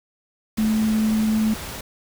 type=tone in noise; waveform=sine; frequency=217.9 Hz; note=A3; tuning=17 cents flat; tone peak=-17 dBFS; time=0.58-1.54 s; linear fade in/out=5 ms; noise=pink; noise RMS=-33 dBFS; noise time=0.57-1.81 s; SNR=+13 dB; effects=none